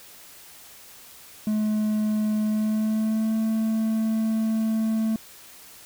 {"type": "tone with pitch glide", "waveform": "triangle", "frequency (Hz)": [213.8, 221], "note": ["A3", "A3"], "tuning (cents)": [-49, 8], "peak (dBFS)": -19, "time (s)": [1.47, 5.16], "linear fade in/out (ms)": 2, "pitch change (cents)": 57, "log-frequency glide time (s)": [2.45, 3.37], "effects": ["white hiss -47 dBFS RMS until 5.85 s"]}